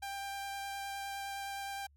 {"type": "tone with vibrato", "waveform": "sawtooth", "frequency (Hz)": 792, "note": "G5", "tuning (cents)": 18, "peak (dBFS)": -35, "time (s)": [0.02, 1.87], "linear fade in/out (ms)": 10, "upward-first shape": "triangle", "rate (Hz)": 9.7, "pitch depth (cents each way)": 11, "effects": ["added 71 Hz sine -62 dBFS peak until 1.96 s"]}